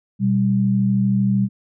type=tone pair together; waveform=sine; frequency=123.47 / 196.44 Hz; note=B2 / G3; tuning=0 / +4 cents; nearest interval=minor sixth; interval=804 cents; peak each=-20 / -16 dBFS; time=0.19-1.49 s; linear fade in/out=50 ms; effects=none